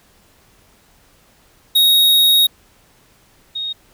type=tone pair in turn; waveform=square / sine; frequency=3761 / 3733 Hz; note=A#7 / A#7; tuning=+15 / +2 cents; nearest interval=unison; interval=13 cents; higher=first; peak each=-10 / -21 dBFS; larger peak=first; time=1.75-2.47 / 3.55-3.73 s; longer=first; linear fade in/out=10 ms; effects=pink hiss -53 dBFS RMS until 3.93 s